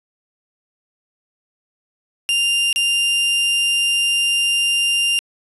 40% pulse tone with dropouts, 2794 Hz, F7, in tune, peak -14 dBFS, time 2.29-5.19 s, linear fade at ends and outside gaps 0 ms, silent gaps 2.728-2.76 s, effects resampled to 32000 Hz

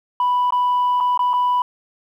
sine tone with dropouts, 987.8 Hz, B5, in tune, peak -13 dBFS, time 0.2-1.62 s, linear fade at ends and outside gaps 2 ms, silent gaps 0.506-0.523 / 1.003-1.007 / 1.176-1.192 / 1.333-1.337 s, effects tanh soft clip ceiling -13 dBFS + 9-bit

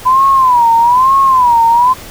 sine tone with vibrato, 1000 Hz, B5, 21 cents sharp, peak -5 dBFS, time 0.05-1.94 s, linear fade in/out 20 ms, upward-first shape sine, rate 1.1 Hz, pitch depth 150 cents each way, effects pink hiss -31 dBFS RMS until 2.1 s

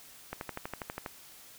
click train, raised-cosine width 0.5 ms, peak -21 dBFS, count 10, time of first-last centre 0.33-1.062 s, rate 12.3 Hz, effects white hiss -53 dBFS RMS until 1.58 s

